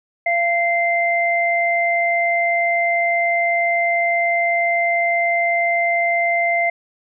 sine tone pair together, 685 / 2083 Hz, F5 / C7, -34 / -8 cents, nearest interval octave + perfect fifth, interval 1926 cents, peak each -18 dBFS, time 0.26-6.7 s, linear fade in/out 5 ms, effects none

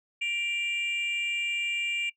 sine tone pair together, 2359 / 2805 Hz, D7 / F7, +7 / +7 cents, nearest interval minor third, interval 300 cents, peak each -27 / -29 dBFS, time 0.21-2.1 s, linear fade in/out 10 ms, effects noise-tail reverb RT60 0.1 s tail -22 dB re dry + tanh soft clip ceiling -24 dBFS

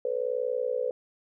sine tone with amplitude modulation, 501 Hz, B4, 25 cents sharp, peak -22 dBFS, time 0.05-0.91 s, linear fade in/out 2 ms, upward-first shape sine, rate 60.6 Hz, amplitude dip 95%, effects none

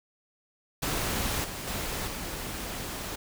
pink noise with level steps, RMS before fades -30 / -37 / -33 / -36 dBFS, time 0.82-3.16 s, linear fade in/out 10 ms, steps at 1.44 / 1.67 / 2.07 s, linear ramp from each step 5 ms, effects none

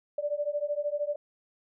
sine beating tone pair, 580 / 593 Hz, D5 / D5, -22 / +17 cents, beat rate 13 Hz, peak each -31 dBFS, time 0.18-1.16 s, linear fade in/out 5 ms, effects none

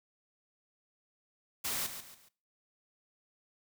white noise with echo, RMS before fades -35 dBFS, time 1.64-1.87 s, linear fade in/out 10 ms, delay 140 ms, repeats 3, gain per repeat -9 dB, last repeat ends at 2.29 s, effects noise-tail reverb RT60 0.4 s tail -21 dB re dry

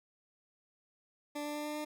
20% pulse tone with pitch steps, 293.7 / 295.6 / 297.5 / 299.4 / 301.3 Hz, D4 / D4 / D4 / D4 / D4, 0 / +11 / +22 / +33 / +44 cents, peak -32 dBFS, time 1.35-1.85 s, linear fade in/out 10 ms, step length 100 ms, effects none

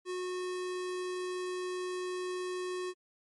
square tone, 364.6 Hz, F#4, 25 cents flat, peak -35 dBFS, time 0.05-2.94 s, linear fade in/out 50 ms, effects MP3 48 kbps

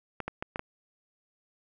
clicks, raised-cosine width 0.5 ms, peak -18 dBFS, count 5, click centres 0.203 / 0.28 / 0.425 / 0.559 / 0.594 s, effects none

